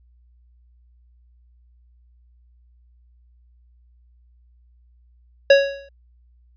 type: tone with exponential decay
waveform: square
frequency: 555 Hz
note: C#5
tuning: 2 cents sharp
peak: -7 dBFS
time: 5.5-5.89 s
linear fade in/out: 5 ms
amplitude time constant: 83 ms
effects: added 60 Hz sine -52 dBFS peak until 6.56 s + resampled to 11025 Hz